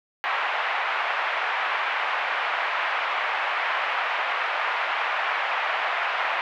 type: band-pass noise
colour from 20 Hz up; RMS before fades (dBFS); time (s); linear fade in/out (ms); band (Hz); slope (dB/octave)
pink; -26; 0.24-6.41; 0; 750 to 2600; 24
effects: none